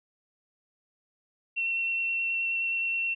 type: tone with vibrato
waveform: sine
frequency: 2714 Hz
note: E7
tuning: 50 cents sharp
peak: -26 dBFS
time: 1.56-3.15 s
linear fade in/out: 20 ms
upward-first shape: sine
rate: 9.5 Hz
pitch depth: 9 cents each way
effects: none